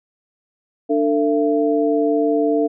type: tone cluster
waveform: sine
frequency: 295.6 / 449.6 / 674 Hz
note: D4 / A4 / E5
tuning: +11 / +37 / +38 cents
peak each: -18 / -18 / -22 dBFS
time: 0.89-2.68 s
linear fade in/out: 20 ms
effects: none